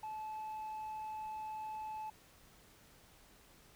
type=tone; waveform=sine; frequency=866 Hz; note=A5; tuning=28 cents flat; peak=-38 dBFS; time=0.03-2.1 s; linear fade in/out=5 ms; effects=tanh soft clip ceiling -40 dBFS + pink hiss -63 dBFS RMS until 3.75 s